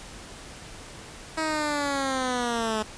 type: linear sweep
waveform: 10% pulse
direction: down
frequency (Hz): 320 to 213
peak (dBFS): -17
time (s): 1.37-2.83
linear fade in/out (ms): 10
effects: pink hiss -43 dBFS RMS until 2.97 s + resampled to 22050 Hz